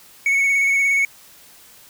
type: tone with vibrato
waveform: triangle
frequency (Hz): 2217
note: C#7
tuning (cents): 0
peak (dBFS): -13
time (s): 0.26-1.05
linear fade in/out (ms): 2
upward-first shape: square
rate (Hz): 17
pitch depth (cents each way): 15
effects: white hiss -47 dBFS RMS until 1.89 s